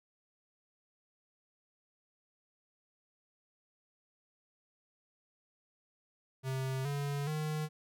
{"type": "tone with pitch steps", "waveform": "square", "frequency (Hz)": [132.2, 142.51, 153.62], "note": ["C3", "C#3", "D#3"], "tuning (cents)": [18, 48, -22], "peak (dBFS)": -34, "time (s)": [6.43, 7.69], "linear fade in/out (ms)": 50, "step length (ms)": 420, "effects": []}